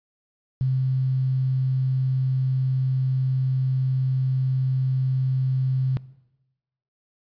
sine tone with quantisation, 130.81 Hz, C3, in tune, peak -19 dBFS, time 0.61-5.97 s, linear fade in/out 0 ms, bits 8, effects noise-tail reverb RT60 1.0 s tail -20 dB re dry + resampled to 11025 Hz

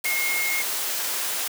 sine tone in noise, 2150 Hz, C7, 47 cents sharp, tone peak -24 dBFS, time 0.05-0.62 s, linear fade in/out 5 ms, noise white, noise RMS -27 dBFS, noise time 0.04-1.48 s, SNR 0 dB, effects high-pass 400 Hz 12 dB/octave

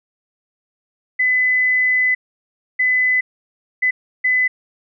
sine tone bursts at uneven times, 2010 Hz, B6, 30 cents sharp, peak -13 dBFS, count 4, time 1.19-2.15 / 2.79-3.21 / 3.82-3.91 / 4.24-4.48 s, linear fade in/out 10 ms, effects none

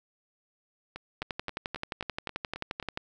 two click trains, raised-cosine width 0.3 ms, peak -23 / -16 dBFS, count 8 / 21, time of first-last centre 0.96-2.827 / 1.22-2.974 s, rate 3.75 / 11.4 Hz, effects none

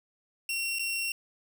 sawtooth tone with dropouts, 2733 Hz, F7, 38 cents flat, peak -26 dBFS, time 0.49-1.12 s, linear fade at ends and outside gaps 2 ms, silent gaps 0.787-0.793 s, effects none

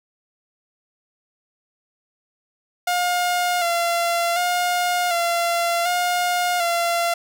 sawtooth tone with vibrato, 698.5 Hz, F5, in tune, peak -15 dBFS, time 2.87-7.14 s, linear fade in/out 5 ms, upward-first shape square, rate 0.67 Hz, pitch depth 34 cents each way, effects none

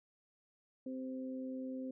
harmonic tone, 130 Hz, C3, 11 cents flat, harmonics 2 / 3 / 4, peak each -40 / -56 / -47 dBFS, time 0.86-1.91 s, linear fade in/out 5 ms, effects none

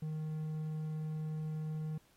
triangle tone, 155.56 Hz, D#3, in tune, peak -34 dBFS, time 0.02-1.98 s, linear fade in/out 5 ms, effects pink hiss -69 dBFS RMS until 2.16 s + AAC 48 kbps

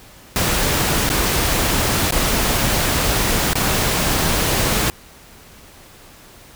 pink noise with dropouts, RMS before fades -18 dBFS, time 0.36-4.9 s, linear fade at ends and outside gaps 0 ms, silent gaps 1.091-1.101 / 2.108-2.123 / 3.533-3.555 s, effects pink hiss -44 dBFS RMS until 6.55 s

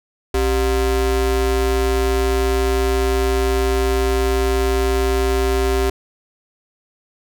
square ring-modulated tone, 164.81 Hz, E3, in tune, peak -13 dBFS, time 0.34-5.9 s, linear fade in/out 5 ms, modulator 225 Hz, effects none

